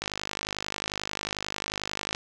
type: click train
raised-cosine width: 0.2 ms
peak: -12 dBFS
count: 110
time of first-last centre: 0.02-2.149 s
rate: 51.2 Hz
effects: none